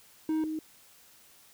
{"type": "tone pair in turn", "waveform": ["triangle", "sine"], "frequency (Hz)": [314.4, 313.2], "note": ["D#4", "D#4"], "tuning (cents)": [18, 11], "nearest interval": "unison", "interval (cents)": 7, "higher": "first", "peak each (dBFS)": [-24, -31], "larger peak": "first", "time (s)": [[0.29, 0.44], [0.44, 0.59]], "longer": "neither", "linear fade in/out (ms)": 2, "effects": ["white hiss -58 dBFS RMS until 1.53 s"]}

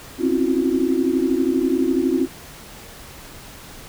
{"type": "tone cluster", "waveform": "sine", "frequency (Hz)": [260.3, 272.5, 329, 362.4], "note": ["C4", "C#4", "E4", "F#4"], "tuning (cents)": [-9, -29, -3, -36], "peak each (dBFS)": -22, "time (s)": [0.18, 2.28], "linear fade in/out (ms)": 50, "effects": ["pink hiss -40 dBFS RMS until 3.88 s"]}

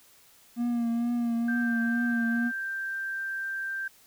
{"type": "tone with vibrato", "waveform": "triangle", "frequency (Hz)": 236, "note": "A#3", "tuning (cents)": 22, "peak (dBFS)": -23, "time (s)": [0.56, 2.52], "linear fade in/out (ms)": 50, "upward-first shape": "triangle", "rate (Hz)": 2.2, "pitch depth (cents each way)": 36}
{"type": "tone", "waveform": "sine", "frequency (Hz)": 1574, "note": "G6", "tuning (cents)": 7, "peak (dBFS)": -30, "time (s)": [1.48, 3.88], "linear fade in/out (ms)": 5}
{"effects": ["white hiss -58 dBFS RMS until 4.06 s"]}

